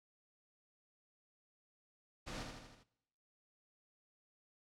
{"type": "noise with echo", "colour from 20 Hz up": "pink", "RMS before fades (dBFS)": -45, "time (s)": [2.26, 2.44], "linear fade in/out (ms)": 20, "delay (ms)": 80, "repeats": 5, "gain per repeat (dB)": -4, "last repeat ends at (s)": 2.84, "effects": ["noise-tail reverb RT60 0.9 s tail -21 dB re dry", "low-pass 6000 Hz 12 dB/octave"]}